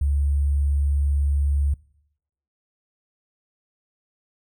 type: tone with sample-and-hold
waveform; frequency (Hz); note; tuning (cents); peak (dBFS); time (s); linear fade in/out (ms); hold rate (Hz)
sine; 71; C#2; +42; -18; 0.01-1.74; 5; 8820
effects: noise-tail reverb RT60 0.8 s tail -23 dB re dry